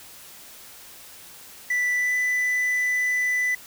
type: tone with pitch glide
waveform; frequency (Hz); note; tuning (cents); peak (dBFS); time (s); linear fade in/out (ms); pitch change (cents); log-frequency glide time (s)
triangle; 1975.5 to 1992.7; B6 to B6; 0 to +15; -19; 1.7-3.55; 5; +15; 1.94-2.14
effects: white hiss -45 dBFS RMS until 3.66 s